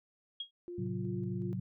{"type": "tone with exponential decay", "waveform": "sine", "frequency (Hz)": 3278, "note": "G#7", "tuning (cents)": -23, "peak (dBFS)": -33, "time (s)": [0.4, 0.51], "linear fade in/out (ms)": 5, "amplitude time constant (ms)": 22}
{"type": "tone with tremolo", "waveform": "sine", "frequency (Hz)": 350.8, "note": "F4", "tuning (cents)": 8, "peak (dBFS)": -40, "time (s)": [0.68, 1.53], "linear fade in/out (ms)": 0, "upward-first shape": "square", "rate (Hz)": 2.7, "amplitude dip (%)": 30}
{"type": "chord", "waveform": "sine", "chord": "F# diminished", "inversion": "first", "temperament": "just", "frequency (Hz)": [111, 133.2, 185], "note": ["A2", "C3", "F#3"], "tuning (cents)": [16, 31, 0], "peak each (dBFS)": [-39, -40, -37], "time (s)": [0.78, 1.6], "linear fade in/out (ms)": 5}
{"effects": []}